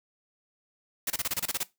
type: noise bursts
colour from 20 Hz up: white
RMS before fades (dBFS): -29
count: 10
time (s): 1.07-1.633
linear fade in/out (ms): 5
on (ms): 32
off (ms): 27
effects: noise-tail reverb RT60 0.2 s tail -19 dB re dry